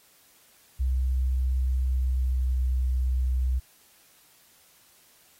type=tone with pitch glide; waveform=sine; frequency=64.3 to 63.52 Hz; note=C2 to B1; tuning=-30 to +49 cents; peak=-22 dBFS; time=0.79-3.6 s; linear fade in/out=20 ms; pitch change=-21 cents; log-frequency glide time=1.89-2.51 s; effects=white hiss -59 dBFS RMS until 5.39 s + AAC 48 kbps